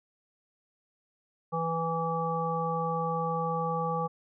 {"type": "harmonic tone", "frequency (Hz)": 164.81, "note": "E3", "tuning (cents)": 0, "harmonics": [1, 3, 5, 7], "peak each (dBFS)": [-33, -33, -33, -33], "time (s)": [1.52, 4.08], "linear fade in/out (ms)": 20, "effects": []}